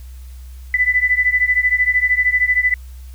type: beating tone pair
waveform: sine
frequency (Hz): 1990 / 2003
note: B6 / B6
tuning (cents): +13 / +24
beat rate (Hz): 13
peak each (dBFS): -15 / -17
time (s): 0.74-2.74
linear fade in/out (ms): 2
effects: added 63 Hz sine -32 dBFS peak until 3.14 s + white hiss -51 dBFS RMS until 3.14 s